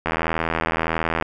click train, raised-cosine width 0.5 ms, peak -6 dBFS, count 96, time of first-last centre 0.06-1.224 s, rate 81.6 Hz, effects none

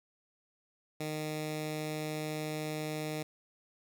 10% pulse tone with notch filter, 153.9 Hz, D#3, 19 cents flat, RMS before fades -37 dBFS, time 1-3.23 s, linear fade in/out 5 ms, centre 1000 Hz, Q 1.8, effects none

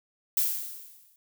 violet noise with exponential decay, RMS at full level -23 dBFS, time 0.37-1.16 s, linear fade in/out 2 ms, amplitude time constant 170 ms, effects none

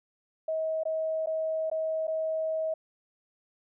sine tone with dropouts, 637 Hz, D#5, 41 cents sharp, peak -27 dBFS, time 0.48-2.74 s, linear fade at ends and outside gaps 5 ms, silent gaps 0.835-0.853 / 1.261-1.27 / 1.7-1.714 / 2.071-2.078 s, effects none

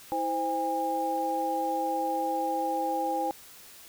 sine tone cluster, 324.6 / 518 / 811 Hz, E4 / C5 / G#5, -27 / -17 / -41 cents, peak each -34 / -33 / -28 dBFS, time 0.12-3.31 s, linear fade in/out 0 ms, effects white hiss -50 dBFS RMS until 3.88 s

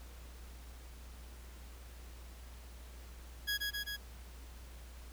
20% pulse tone with echo, 1661.2 Hz, G#6, in tune, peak -28 dBFS, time 3.47-3.58 s, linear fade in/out 20 ms, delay 130 ms, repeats 3, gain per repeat -2 dB, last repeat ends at 3.97 s, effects added 60 Hz sine -49 dBFS peak until 5.12 s + pink hiss -58 dBFS RMS until 5.12 s

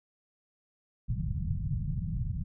white low-pass noise, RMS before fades -32 dBFS, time 1.08-2.44 s, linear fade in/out 20 ms, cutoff 170 Hz, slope 48 dB/octave, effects none

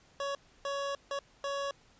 25% pulse tone bursts at uneven times, 559 Hz, C#5, 14 cents sharp, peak -29 dBFS, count 4, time 0.2-0.35 / 0.65-0.95 / 1.11-1.19 / 1.44-1.71 s, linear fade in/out 2 ms, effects pink hiss -63 dBFS RMS until 1.99 s + resampled to 16000 Hz

